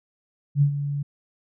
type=tone with ADSR envelope; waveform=sine; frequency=143.1 Hz; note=D3; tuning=45 cents flat; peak=-13 dBFS; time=0.55-1.03 s; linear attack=66 ms; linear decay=90 ms; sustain=-11 dB; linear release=10 ms; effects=none